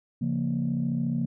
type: chord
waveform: sine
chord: Bb minor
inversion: first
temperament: equal with one note detuned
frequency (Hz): 138.59 / 172.41 / 233.1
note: Db3 / F3 / Bb3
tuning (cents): 0 / -22 / 0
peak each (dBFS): -29 / -29 / -27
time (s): 0.21-1.26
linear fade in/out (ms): 10
effects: tanh soft clip ceiling -18 dBFS